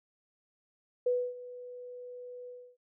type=tone with ADSR envelope; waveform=sine; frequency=493.9 Hz; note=B4; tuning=in tune; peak=-24 dBFS; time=1.06-2.77 s; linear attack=7 ms; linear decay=270 ms; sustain=-18 dB; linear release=290 ms; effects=none